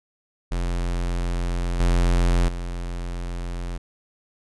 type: tone with level steps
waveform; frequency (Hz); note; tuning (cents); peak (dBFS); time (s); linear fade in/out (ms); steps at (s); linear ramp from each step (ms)
square; 43.65; F1; 0; -23 / -17 / -28; 0.51-3.78; 10; 1.8 / 2.48; 2
effects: resampled to 24000 Hz